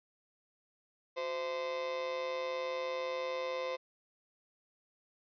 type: tone with amplitude modulation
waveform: 35% pulse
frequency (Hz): 517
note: C5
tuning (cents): -21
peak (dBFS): -30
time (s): 1.16-3.77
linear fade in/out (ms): 20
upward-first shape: sine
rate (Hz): 151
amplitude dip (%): 65
effects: resampled to 11025 Hz